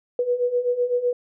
sine beating tone pair, 484.6 / 492.5 Hz, B4 / B4, -33 / -5 cents, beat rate 7.9 Hz, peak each -25 / -21 dBFS, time 0.19-1.13 s, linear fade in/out 2 ms, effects none

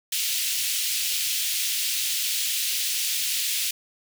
pink high-pass noise, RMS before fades -26 dBFS, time 0.12-3.71 s, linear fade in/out 5 ms, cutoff 2700 Hz, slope 24 dB/octave, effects none

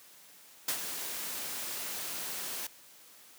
white noise with ADSR envelope, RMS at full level -30 dBFS, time 0.68-2.67 s, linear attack 4 ms, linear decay 81 ms, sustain -8 dB, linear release 4 ms, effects white hiss -56 dBFS RMS until 3.38 s + high-pass 150 Hz 12 dB/octave

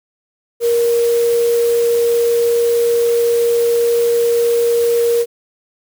sine tone in noise, 470.2 Hz, A#4, 15 cents sharp, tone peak -11 dBFS, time 0.6-5.26 s, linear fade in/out 50 ms, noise white, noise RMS -29 dBFS, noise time 0.6-5.26 s, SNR +15 dB, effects none

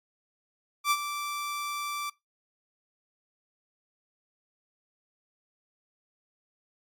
sawtooth tone with ADSR envelope, 1169 Hz, D6, 8 cents flat, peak -17 dBFS, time 0.84-2.1 s, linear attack 70 ms, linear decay 51 ms, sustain -11 dB, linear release 8 ms, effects noise-tail reverb RT60 0.2 s tail -21 dB re dry + MP3 64 kbps

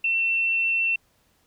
sine tone, 2697 Hz, E7, 39 cents sharp, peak -20 dBFS, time 0.04-0.96 s, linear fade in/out 5 ms, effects pink hiss -65 dBFS RMS until 1.46 s

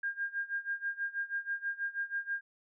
sine tone with tremolo, 1610 Hz, G6, 46 cents sharp, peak -30 dBFS, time 0.03-2.41 s, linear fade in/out 5 ms, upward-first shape sine, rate 6.2 Hz, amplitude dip 90%, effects none

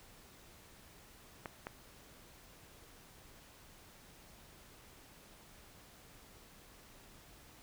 clicks, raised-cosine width 0.5 ms, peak -26 dBFS, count 2, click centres 1.458 / 1.669 s, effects pink hiss -59 dBFS RMS until 7.62 s

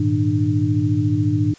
sine tone cluster, 103 / 117.1 / 156.1 / 299.3 Hz, G#2 / A#2 / D#3 / D4, -14 / +8 / +6 / +33 cents, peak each -20 / -21 / -25 / -20 dBFS, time 0-1.54 s, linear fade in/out 5 ms, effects white hiss -48 dBFS RMS until 1.58 s + resampled to 16000 Hz

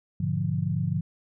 sine chord, G# diminished seventh, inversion none, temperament equal with one note detuned, 102.69 / 123.47 / 146.83 / 174.61 Hz, G#2 / B2 / D3 / F3, -19 / 0 / 0 / 0 cents, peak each -30 / -33 / -28 / -29 dBFS, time 0.2-1.01 s, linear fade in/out 5 ms, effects none

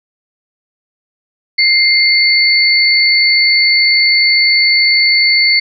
sine tone pair together, 2103 / 4467 Hz, C7 / C#8, +8 / +12 cents, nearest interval octave + minor second, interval 1304 cents, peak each -10 dBFS, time 1.58-5.6 s, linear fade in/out 10 ms, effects none

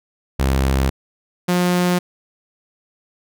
sawtooth tone pair in turn, 66.8 / 178.33 Hz, C2 / F3, +36 / +36 cents, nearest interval octave + perfect fourth, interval 1700 cents, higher second, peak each -11 dBFS, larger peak neither, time 0.39-0.9 / 1.48-1.99 s, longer neither, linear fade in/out 10 ms, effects none

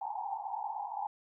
white band-pass noise, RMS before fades -38 dBFS, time 0.01-1.07 s, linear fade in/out 0 ms, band 780 to 900 Hz, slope 96 dB/octave, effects none

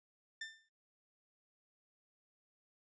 sawtooth tone with exponential decay, 1788 Hz, A6, 27 cents sharp, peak -36 dBFS, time 0.41-0.69 s, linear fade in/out 5 ms, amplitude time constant 60 ms, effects noise-tail reverb RT60 0.2 s tail -19 dB re dry + resampled to 16000 Hz

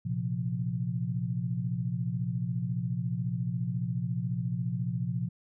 sine chord, Bb suspended second, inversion none, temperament equal, 116.54 / 130.81 / 174.61 Hz, Bb2 / C3 / F3, 0 / 0 / 0 cents, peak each -33 dBFS, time 0.05-5.29 s, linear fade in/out 10 ms, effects none

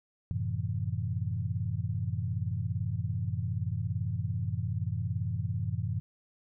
sine chord, F# half-diminished seventh, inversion none, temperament equal, 92.5 / 110 / 130.81 / 164.81 Hz, F#2 / A2 / C3 / E3, 0 / 0 / 0 / 0 cents, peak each -34 / -33 / -37 / -38 dBFS, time 0.31-6 s, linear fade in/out 0 ms, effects none

